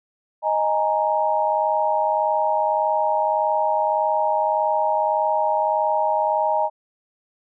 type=chord; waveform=sine; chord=D# suspended fourth; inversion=none; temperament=equal; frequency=622.3 / 830.6 / 932.3 Hz; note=D#5 / G#5 / A#5; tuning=0 / 0 / 0 cents; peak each=-22 dBFS; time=0.42-6.7 s; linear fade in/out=50 ms; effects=none